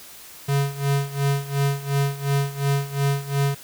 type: tone with tremolo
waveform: square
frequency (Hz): 140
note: C#3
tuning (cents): +18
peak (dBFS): -18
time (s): 0.48-3.55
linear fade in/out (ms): 10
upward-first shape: sine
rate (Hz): 2.8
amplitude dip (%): 85
effects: white hiss -43 dBFS RMS until 3.63 s